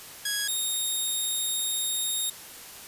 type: tone pair in turn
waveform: 10% pulse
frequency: 1661.2 / 3714 Hz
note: G#6 / A#7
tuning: 0 / -7 cents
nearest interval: octave + major second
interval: 1393 cents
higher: second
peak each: -18 dBFS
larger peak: neither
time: 0.25-0.48 / 0.48-2.3 s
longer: second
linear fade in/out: 5 ms
effects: white hiss -44 dBFS RMS until 2.87 s + resampled to 32000 Hz